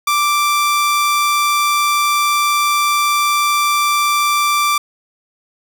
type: tone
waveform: sawtooth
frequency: 1174.7 Hz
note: D6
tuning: in tune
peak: -9 dBFS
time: 0.07-4.78 s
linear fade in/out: 5 ms
effects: none